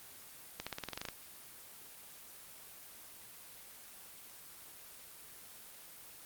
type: accelerating click train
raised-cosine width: 0.2 ms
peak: -21 dBFS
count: 11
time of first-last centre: 0.6-1.087 s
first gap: 66 ms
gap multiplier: 0.93
effects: white hiss -53 dBFS RMS until 6.25 s + Opus 24 kbps